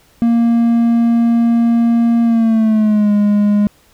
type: tone with pitch glide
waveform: triangle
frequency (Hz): 233.1 to 206.5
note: A#3 to G#3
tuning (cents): 0 to -10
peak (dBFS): -7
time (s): 0.22-3.67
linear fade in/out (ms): 0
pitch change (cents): -210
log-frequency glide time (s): 2.23-3.12
effects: pink hiss -51 dBFS RMS until 3.93 s